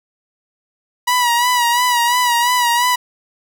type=tone with vibrato; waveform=sawtooth; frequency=969 Hz; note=B5; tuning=33 cents flat; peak=-9 dBFS; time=1.07-2.96 s; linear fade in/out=10 ms; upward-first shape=sine; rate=2.9 Hz; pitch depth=51 cents each way; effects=none